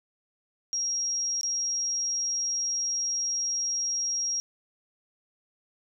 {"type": "tone with dropouts", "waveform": "sine", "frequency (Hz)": 5620, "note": "F8", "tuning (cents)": 10, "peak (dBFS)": -26, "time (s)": [0.73, 4.4], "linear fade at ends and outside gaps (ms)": 0, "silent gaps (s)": [1.411, 1.432], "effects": []}